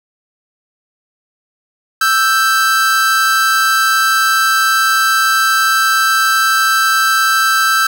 45% pulse tone pair together, 1319.8 / 1568 Hz, E6 / G6, +2 / 0 cents, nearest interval minor third, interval 298 cents, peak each -13 dBFS, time 2.01-7.87 s, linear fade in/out 5 ms, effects 7-bit

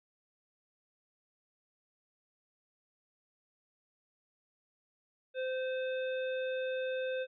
harmonic tone, 517 Hz, C5, 21 cents flat, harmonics 1 / 3 / 5 / 7, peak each -33 / -43 / -47 / -50 dBFS, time 5.34-7.27 s, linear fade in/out 50 ms, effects none

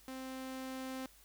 sawtooth tone with level ramp, 261.6 Hz, C4, in tune, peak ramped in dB -39 to -36 dBFS, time 0.08-1.06 s, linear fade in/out 0 ms, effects added 50 Hz sine -66 dBFS peak until 1.24 s + white hiss -63 dBFS RMS until 1.24 s

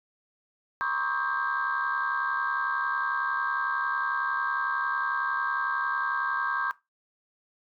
sine tone cluster, 955 / 1062 / 1133 / 1270 / 1589 Hz, A#5 / C6 / C#6 / D#6 / G6, +42 / +25 / +37 / +35 / +23 cents, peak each -35 / -31 / -31 / -35 / -29 dBFS, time 0.81-6.71 s, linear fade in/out 0 ms, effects noise-tail reverb RT60 0.2 s tail -17 dB re dry + tanh soft clip ceiling -18 dBFS

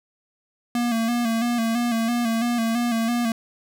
square tone with vibrato, 233.1 Hz, A#3, in tune, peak -21 dBFS, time 0.75-3.32 s, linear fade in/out 2 ms, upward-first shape square, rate 3 Hz, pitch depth 47 cents each way, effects none

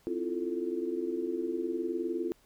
sine chord, F major seventh, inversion second, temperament equal, 261.6 / 329.6 / 349.2 / 440 Hz, C4 / E4 / F4 / A4, 0 / 0 / 0 / 0 cents, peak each -39 / -36 / -33 / -38 dBFS, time 0.07-2.32 s, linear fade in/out 0 ms, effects pink hiss -65 dBFS RMS until 2.45 s

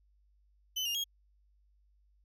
35% pulse tone with pitch steps, 3027 / 2823 / 3275 Hz, F#7 / F7 / G#7, +39 / +18 / -25 cents, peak -30 dBFS, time 0.76-1.042 s, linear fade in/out 10 ms, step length 94 ms, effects added 50 Hz sine -65 dBFS peak until 2.24 s

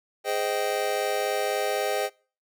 square chord, Ab major seventh, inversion none, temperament just, 415.3 / 519.1 / 623 / 778.7 Hz, Ab4 / C5 / Eb5 / G5, 0 / -14 / +2 / -12 cents, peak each -31 dBFS, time 0.24-2.1 s, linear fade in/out 50 ms, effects noise-tail reverb RT60 0.4 s tail -25 dB re dry

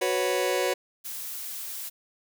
sawtooth chord, F# suspended fourth, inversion none, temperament just, 370 / 493.3 / 555 Hz, F#4 / B4 / C#5, 0 / -2 / +2 cents, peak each -24 dBFS, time 0.01-0.74 s, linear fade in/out 10 ms
blue noise, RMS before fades -36 dBFS, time 1.04-1.9 s, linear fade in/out 20 ms
effects none

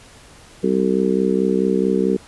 harmonic tone, 64.6 Hz, C2, 21 cents flat, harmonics 3 / 4 / 5 / 6 / 7, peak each -20 / -23 / -24 / -20 / -22 dBFS, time 0.63-2.17 s, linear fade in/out 10 ms, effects pink hiss -45 dBFS RMS until 2.27 s + resampled to 24000 Hz

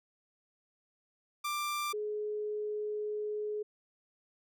sawtooth / sine tone pair in turn, 1183 / 421.8 Hz, D6 / G#4, +12 / +27 cents, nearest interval octave + tritone, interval 1785 cents, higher first, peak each -29 / -33 dBFS, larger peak first, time 1.44-1.93 / 1.93-3.63 s, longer second, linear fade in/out 10 ms, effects none

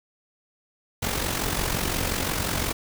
pink noise with amplitude modulation, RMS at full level -24 dBFS, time 1.02-2.73 s, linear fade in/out 10 ms, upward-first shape sine, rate 45.7 Hz, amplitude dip 60%, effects none

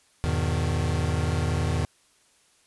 square chord, E major seventh, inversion none, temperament equal with one note detuned, 82.41 / 102.4 / 123.47 / 155.56 Hz, E2 / G#2 / B2 / D#3, 0 / -24 / 0 / 0 cents, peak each -27 / -31 / -32 / -30 dBFS, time 0.24-1.85 s, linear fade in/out 0 ms, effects white hiss -62 dBFS RMS until 2.66 s + resampled to 24000 Hz

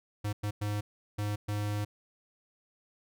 square tone bursts at uneven times, 103.83 Hz, G#2, in tune, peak -31 dBFS, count 5, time 0.24-0.33 / 0.43-0.51 / 0.61-0.81 / 1.18-1.36 / 1.48-1.85 s, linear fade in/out 10 ms, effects none

